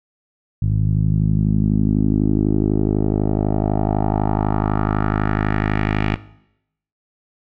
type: tone with low-pass filter sweep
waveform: 10% pulse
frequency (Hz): 52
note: G#1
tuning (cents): +3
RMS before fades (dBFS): -18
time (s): 0.62-6.16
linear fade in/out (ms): 5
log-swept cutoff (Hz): 120 to 2500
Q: 2.3
effects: noise-tail reverb RT60 0.8 s tail -18 dB re dry